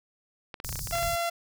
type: clicks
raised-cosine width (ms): 0.3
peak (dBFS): -22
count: 12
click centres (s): 0.542 / 0.601 / 0.647 / 0.692 / 0.727 / 0.757 / 0.792 / 0.873 / 0.911 / 0.954 / 0.984 / 1.03
type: band-stop noise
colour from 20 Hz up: pink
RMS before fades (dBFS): -35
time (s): 0.64-1.16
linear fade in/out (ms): 5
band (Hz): 160 to 4800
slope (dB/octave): 48
type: tone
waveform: sawtooth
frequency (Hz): 683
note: F5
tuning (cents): -39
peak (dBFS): -23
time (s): 0.92-1.3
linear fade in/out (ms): 10
effects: none